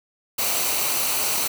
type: noise with comb filter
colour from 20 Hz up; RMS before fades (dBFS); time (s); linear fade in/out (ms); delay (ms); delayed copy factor
white; -23; 0.38-1.48; 10; 0.58; -0.5
effects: none